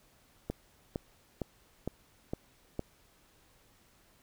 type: click train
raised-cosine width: 2 ms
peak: -20 dBFS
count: 6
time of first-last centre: 0.5-2.794 s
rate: 2.18 Hz
effects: pink hiss -65 dBFS RMS until 4.22 s